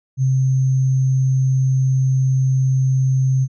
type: tone with sample-and-hold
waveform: sine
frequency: 131.4 Hz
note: C3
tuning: 8 cents sharp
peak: -13 dBFS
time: 0.17-3.48 s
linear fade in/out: 50 ms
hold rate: 6300 Hz
effects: resampled to 16000 Hz